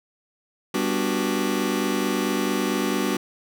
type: chord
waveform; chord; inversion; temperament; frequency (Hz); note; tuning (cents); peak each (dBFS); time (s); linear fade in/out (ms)
sawtooth; G major seventh; none; just; 196 / 245 / 294 / 367.5; G3 / B3 / D4 / F#4; 0 / -14 / +2 / -12; -23; 0.74-3.17; 5
effects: none